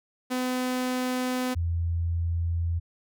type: tone pair in turn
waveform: sawtooth / sine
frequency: 253.1 / 84.46 Hz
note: B3 / E2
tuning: +43 / +43 cents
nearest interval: octave + perfect fifth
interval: 1900 cents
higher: first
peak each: -22 / -24 dBFS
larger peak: first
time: 0.3-1.55 / 1.55-2.8 s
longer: neither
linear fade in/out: 20 ms
effects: none